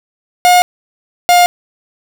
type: tone pair in turn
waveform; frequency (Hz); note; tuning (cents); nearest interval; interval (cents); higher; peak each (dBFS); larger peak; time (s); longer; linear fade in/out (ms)
45% pulse; 717 / 707.9; F5 / F5; +45 / +23; unison; 22; first; -5; neither; 0.45-0.62 / 1.29-1.46; neither; 0
effects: none